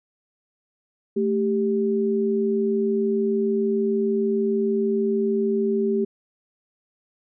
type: tone pair together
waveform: sine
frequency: 220 / 393.4 Hz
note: A3 / G4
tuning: 0 / +6 cents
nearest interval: minor seventh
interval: 1006 cents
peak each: -23 / -21 dBFS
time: 1.16-6.05 s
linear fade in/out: 10 ms
effects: none